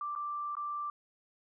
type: tone with dropouts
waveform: sine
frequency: 1176 Hz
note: D6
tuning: 2 cents sharp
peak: -34 dBFS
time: 0.01-0.9 s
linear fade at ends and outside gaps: 2 ms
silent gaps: 0.152-0.16 / 0.553-0.568 s
effects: none

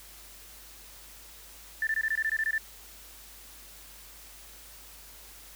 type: tone bursts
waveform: sine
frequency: 1772 Hz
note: A6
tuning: 12 cents sharp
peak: -25 dBFS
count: 11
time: 1.82-2.58 s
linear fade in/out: 2 ms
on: 50 ms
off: 21 ms
effects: added 50 Hz sine -55 dBFS peak until 5.55 s + white hiss -50 dBFS RMS until 5.55 s

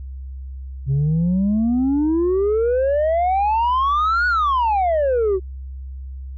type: exponential two-way sweep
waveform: sine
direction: up then down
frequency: 131 to 1480 to 362.4 Hz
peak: -13 dBFS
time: 0.86-5.4 s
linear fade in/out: 50 ms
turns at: 4.27 s
effects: tanh soft clip ceiling -14 dBFS + added 66 Hz sine -29 dBFS peak until 6.37 s

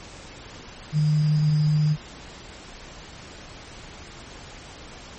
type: tone with sample-and-hold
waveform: sine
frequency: 151.8 Hz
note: D#3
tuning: 42 cents flat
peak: -17 dBFS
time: 0.92-1.97 s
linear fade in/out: 50 ms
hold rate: 4900 Hz
effects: pink hiss -42 dBFS RMS until 5.18 s + MP3 32 kbps

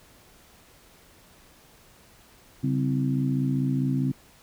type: harmonic tone with a mistuned harmonic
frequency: 64.7 Hz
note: C2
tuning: 19 cents flat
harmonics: 2 / 3 / 4 / 5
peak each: -25 / -32 / -26 / -36 dBFS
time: 2.63-4.12 s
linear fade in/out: 10 ms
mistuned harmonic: 2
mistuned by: +120 cents
effects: pink hiss -55 dBFS RMS until 4.42 s

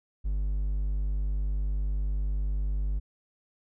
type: tone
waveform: triangle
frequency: 50 Hz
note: G1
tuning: 35 cents sharp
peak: -24 dBFS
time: 0.24-3 s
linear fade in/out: 20 ms
effects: none

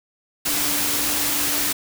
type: tone in noise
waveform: sine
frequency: 292.4 Hz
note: D4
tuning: 7 cents flat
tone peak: -33 dBFS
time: 0.45-1.73 s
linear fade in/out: 10 ms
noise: white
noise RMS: -22 dBFS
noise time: 0.45-1.73 s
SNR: -14 dB
effects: none

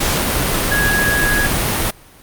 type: tone in noise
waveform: sine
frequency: 1661.2 Hz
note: G#6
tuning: in tune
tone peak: -15 dBFS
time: 0.71-1.47 s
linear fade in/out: 10 ms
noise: pink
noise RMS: -17 dBFS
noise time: 0-1.91 s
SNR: -1 dB
effects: pink hiss -44 dBFS RMS until 2.22 s + Opus 48 kbps

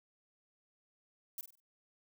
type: noise with echo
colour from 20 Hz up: violet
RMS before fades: -41 dBFS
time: 1.38-1.41 s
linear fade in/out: 2 ms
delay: 48 ms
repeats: 4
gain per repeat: -9 dB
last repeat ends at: 1.602 s
effects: none

